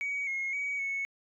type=tone with pitch steps; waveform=sine; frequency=2258 / 2158 / 2261 / 2206 Hz; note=C#7 / C#7 / C#7 / C#7; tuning=+31 / -47 / +34 / -9 cents; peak=-29 dBFS; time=0.01-1.05 s; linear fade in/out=0 ms; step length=260 ms; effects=tanh soft clip ceiling -27 dBFS